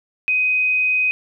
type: tone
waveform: sine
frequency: 2509 Hz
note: D#7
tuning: 14 cents sharp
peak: -15 dBFS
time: 0.28-1.11 s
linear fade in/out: 0 ms
effects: none